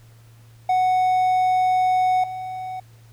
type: tone pair in turn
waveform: triangle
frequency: 740 / 745.1 Hz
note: F#5 / F#5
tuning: 0 / +12 cents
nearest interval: unison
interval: 12 cents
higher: second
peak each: -14 / -26 dBFS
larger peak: first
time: 0.69-2.24 / 2.24-2.8 s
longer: first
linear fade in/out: 5 ms
effects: added 114 Hz sine -46 dBFS peak until 3.12 s + pink hiss -57 dBFS RMS until 3.12 s